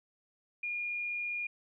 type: tone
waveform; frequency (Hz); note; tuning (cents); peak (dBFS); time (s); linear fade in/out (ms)
sine; 2425; D#7; -45; -33; 0.63-1.47; 5
effects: none